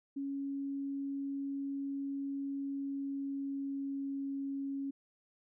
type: tone with pitch glide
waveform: sine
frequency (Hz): 277.2 to 275.6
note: C#4 to C#4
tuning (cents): 0 to -10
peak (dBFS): -35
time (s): 0.16-4.91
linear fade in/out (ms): 10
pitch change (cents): -10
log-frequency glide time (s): 2.58-4.29
effects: none